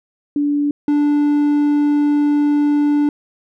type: tone pair in turn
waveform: sine / triangle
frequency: 290 / 292.7 Hz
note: D4 / D4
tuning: -22 / -6 cents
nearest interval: unison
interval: 16 cents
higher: second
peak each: -14 / -10 dBFS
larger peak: second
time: 0.36-0.71 / 0.88-3.09 s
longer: second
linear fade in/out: 2 ms
effects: none